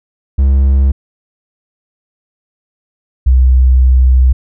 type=tone pair in turn; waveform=triangle / sine; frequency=67.6 / 63.81 Hz; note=C#2 / C2; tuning=-43 / -43 cents; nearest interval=minor second; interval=100 cents; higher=first; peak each=-4 dBFS; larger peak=neither; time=0.38-0.92 / 3.26-4.33 s; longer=second; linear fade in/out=10 ms; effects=none